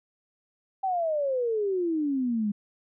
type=exponential sweep; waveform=sine; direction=down; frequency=784 to 201.2 Hz; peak=-24 dBFS; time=0.83-2.52 s; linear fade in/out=10 ms; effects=none